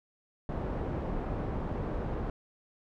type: low-pass noise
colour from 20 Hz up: pink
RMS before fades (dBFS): -34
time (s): 0.49-2.3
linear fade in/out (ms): 2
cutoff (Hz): 810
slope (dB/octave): 12
effects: none